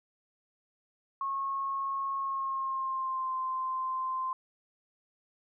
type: tone with pitch glide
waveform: sine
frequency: 1091 to 1041.1 Hz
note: C#6 to C6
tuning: -28 to -9 cents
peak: -30 dBFS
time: 1.21-4.33 s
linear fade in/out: 2 ms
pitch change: -81 cents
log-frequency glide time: 2.18-3.34 s
effects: none